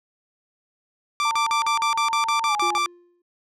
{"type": "tone bursts", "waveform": "sawtooth", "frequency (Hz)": 1174.7, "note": "D6", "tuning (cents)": 0, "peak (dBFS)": -16, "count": 11, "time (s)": [1.2, 2.86], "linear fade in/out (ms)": 0, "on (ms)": 110, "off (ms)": 45}
{"type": "tone with pitch glide", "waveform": "sine", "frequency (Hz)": [905, 834.7], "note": ["A5", "G#5"], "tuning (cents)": [48, 9], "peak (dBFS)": -24, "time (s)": [1.25, 2.78], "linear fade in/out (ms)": 2, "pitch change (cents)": -139, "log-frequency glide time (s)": [2.47, 2.53]}
{"type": "tone with exponential decay", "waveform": "triangle", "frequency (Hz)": 350.2, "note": "F4", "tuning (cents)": 5, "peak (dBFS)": -24, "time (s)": [2.62, 3.22], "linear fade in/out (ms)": 5, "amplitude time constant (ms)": 130}
{"effects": ["low-pass 7000 Hz 12 dB/octave"]}